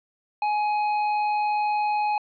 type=tone with hard clipping; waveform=sine; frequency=839 Hz; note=G#5; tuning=17 cents sharp; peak=-23 dBFS; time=0.42-2.18 s; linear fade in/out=2 ms; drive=7 dB; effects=resampled to 11025 Hz